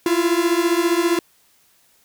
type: beating tone pair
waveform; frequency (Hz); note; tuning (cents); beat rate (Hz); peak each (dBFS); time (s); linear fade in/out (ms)
45% pulse; 334.6 / 349.6; E4 / F4; +26 / +2; 15; -19; 0.06-1.19; 2
effects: white hiss -58 dBFS RMS until 2.04 s